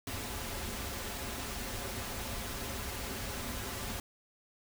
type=noise with comb filter; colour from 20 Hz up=pink; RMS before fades=-39 dBFS; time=0.07-4 s; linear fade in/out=2 ms; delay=6.4 ms; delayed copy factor=-0.55; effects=none